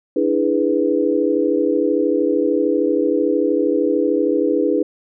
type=chord; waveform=sine; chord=E dominant seventh; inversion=third; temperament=equal with one note detuned; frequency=293.7 / 326.8 / 415.3 / 493.9 Hz; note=D4 / E4 / G#4 / B4; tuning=0 / -15 / 0 / 0 cents; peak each=-20 dBFS; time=0.16-4.83 s; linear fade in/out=5 ms; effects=none